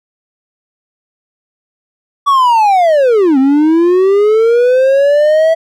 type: linear two-way sweep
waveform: triangle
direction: down then up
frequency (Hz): 1147 to 260 to 657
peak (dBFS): -4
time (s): 2.26-5.55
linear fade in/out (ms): 20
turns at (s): 3.38
effects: none